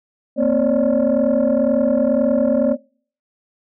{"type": "tone cluster", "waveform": "sine", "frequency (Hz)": [230.1, 259.8, 548, 590], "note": ["A#3", "C4", "C#5", "D5"], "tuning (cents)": [-22, -12, -20, 8], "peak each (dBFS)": -18, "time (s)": [0.36, 2.77], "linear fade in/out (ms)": 50, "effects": ["noise-tail reverb RT60 0.5 s tail -26 dB re dry", "tanh soft clip ceiling -8 dBFS"]}